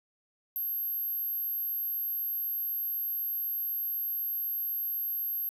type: tone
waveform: sine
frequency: 12544 Hz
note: G9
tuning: in tune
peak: -29 dBFS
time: 0.56-5.49 s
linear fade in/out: 0 ms
effects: tanh soft clip ceiling -25 dBFS + 11-bit